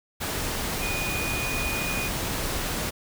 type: tone in noise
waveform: sine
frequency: 2465 Hz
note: D#7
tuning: 17 cents flat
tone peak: -30 dBFS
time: 0.81-2.09 s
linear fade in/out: 20 ms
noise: pink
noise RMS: -29 dBFS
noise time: 0.2-2.91 s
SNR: -4 dB
effects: none